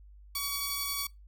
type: tone pair together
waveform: 10% pulse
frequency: 1130 / 4509 Hz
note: C#6 / C#8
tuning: +33 / +29 cents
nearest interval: 2 octaves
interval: 2396 cents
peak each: -27 dBFS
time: 0.35-1.07 s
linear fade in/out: 5 ms
effects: noise-tail reverb RT60 0.2 s tail -23 dB re dry + added 50 Hz sine -50 dBFS peak until 1.27 s